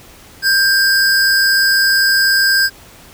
square tone pair together, 1583 / 5040 Hz, G6 / D#8, +17 / +21 cents, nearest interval octave + minor sixth, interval 2004 cents, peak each -12 / -16 dBFS, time 0.42-2.7 s, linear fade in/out 50 ms, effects pink hiss -41 dBFS RMS until 3.13 s

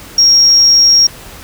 sine tone, 5588 Hz, F8, in tune, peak -3 dBFS, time 0.18-1.07 s, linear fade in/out 5 ms, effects tanh soft clip ceiling 0 dBFS + pink hiss -33 dBFS RMS until 1.43 s

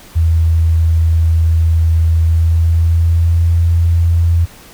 sine tone with pitch glide, 81.8 to 84.39 Hz, E2 to E2, -13 to +41 cents, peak -8 dBFS, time 0.15-4.46 s, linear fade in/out 20 ms, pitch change +54 cents, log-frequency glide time 2.19-3.55 s, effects pink hiss -39 dBFS RMS until 4.73 s

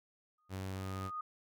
sine tone with exponential growth, 1238 Hz, D#6, 9 cents flat, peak -36 dBFS, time 0.38-1.21 s, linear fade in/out 5 ms, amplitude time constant 180 ms
sawtooth tone, 95.1 Hz, F#2, 48 cents sharp, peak -35 dBFS, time 0.49-1.11 s, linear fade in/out 50 ms
effects none

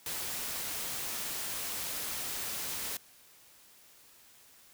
white noise, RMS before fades -37 dBFS, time 0.06-2.97 s, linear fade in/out 2 ms, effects white hiss -59 dBFS RMS until 4.73 s

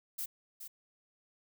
violet noise with echo, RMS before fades -38 dBFS, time 0.18-0.26 s, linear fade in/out 10 ms, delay 420 ms, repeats 1, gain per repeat -8 dB, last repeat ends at 0.68 s, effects none

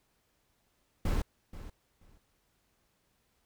brown noise with echo, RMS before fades -29 dBFS, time 1.05-1.22 s, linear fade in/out 5 ms, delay 480 ms, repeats 2, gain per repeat -15 dB, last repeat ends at 2.18 s, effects pink hiss -74 dBFS RMS until 3.45 s

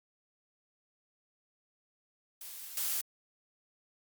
blue noise with level steps, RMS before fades -45 / -33 dBFS, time 2.41-3.01 s, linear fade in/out 2 ms, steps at 2.77 s, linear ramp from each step 2 ms, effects Opus 48 kbps

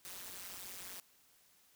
white noise with amplitude modulation, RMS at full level -44 dBFS, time 0.05-1 s, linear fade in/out 0 ms, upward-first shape sine, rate 185 Hz, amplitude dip 100%, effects white hiss -68 dBFS RMS until 1.75 s

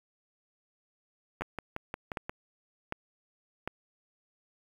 two click trains, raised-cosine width 0.5 ms, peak -18 / -20 dBFS, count 4 / 6, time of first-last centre 1.42-3.676 / 1.41-2.295 s, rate 1.33 / 5.65 Hz, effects 8-bit

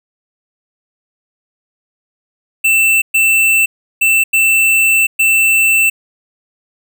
square tone bursts at uneven times, 2670 Hz, E7, 22 cents sharp, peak -9 dBFS, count 5, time 2.64-3.02 / 3.14-3.66 / 4.01-4.24 / 4.33-5.07 / 5.19-5.9 s, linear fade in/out 10 ms, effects none

